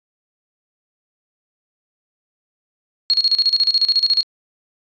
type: tone with tremolo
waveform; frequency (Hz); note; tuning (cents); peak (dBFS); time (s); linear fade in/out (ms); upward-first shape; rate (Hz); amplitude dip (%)
sine; 4300; C8; +47; -11; 3.1-4.23; 0; square; 14; 80
effects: resampled to 16000 Hz